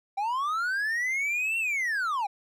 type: linear two-way sweep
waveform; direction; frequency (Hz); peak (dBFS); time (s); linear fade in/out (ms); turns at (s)
triangle; up then down; 768 to 2734 to 768; -24; 0.17-2.27; 10; 1.58
effects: none